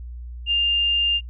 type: tone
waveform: sine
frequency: 2803 Hz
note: F7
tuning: 6 cents sharp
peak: -17 dBFS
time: 0.46-1.21 s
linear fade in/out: 50 ms
effects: noise-tail reverb RT60 0.1 s tail -26 dB re dry + added 60 Hz sine -32 dBFS peak until 1.29 s